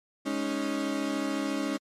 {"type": "chord", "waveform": "35% pulse", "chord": "Ab suspended fourth", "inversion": "none", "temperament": "equal", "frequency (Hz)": [207.7, 277.2, 311.1], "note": ["Ab3", "Db4", "Eb4"], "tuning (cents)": [0, 0, 0], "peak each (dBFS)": [-34, -29, -31], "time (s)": [0.25, 1.78], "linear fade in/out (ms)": 20, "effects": ["low-pass 9000 Hz 12 dB/octave", "MP3 64 kbps"]}